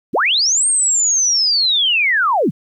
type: linear two-way sweep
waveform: sine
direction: up then down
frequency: 106.1 to 8690 to 106.1 Hz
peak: -12 dBFS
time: 0.13-2.51 s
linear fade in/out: 20 ms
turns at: 0.67 s
effects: 9-bit